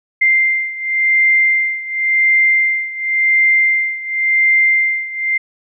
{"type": "beating tone pair", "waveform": "sine", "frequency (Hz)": [2093, 2093.92], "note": ["C7", "C7"], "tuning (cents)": [0, 1], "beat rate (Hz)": 0.92, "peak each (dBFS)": [-13, -16], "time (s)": [0.21, 5.38], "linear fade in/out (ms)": 10, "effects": []}